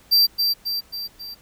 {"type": "tone with echo", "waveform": "square", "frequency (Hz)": 4699, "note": "D8", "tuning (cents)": 0, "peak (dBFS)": -13, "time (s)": [0.11, 0.27], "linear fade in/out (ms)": 20, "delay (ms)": 270, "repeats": 4, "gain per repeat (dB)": -5, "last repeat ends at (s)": 1.35, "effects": ["pink hiss -53 dBFS RMS until 1.41 s"]}